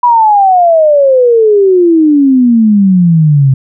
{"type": "exponential sweep", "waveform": "sine", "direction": "down", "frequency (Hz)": [987.8, 130.81], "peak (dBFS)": -3, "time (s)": [0.03, 3.54], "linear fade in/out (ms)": 5, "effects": []}